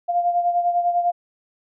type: beating tone pair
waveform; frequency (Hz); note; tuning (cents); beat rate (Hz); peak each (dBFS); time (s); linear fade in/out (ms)
sine; 698.5 / 708.5; F5 / F5; 0 / +25; 10; -18 / -25; 0.08-1.12; 20
effects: none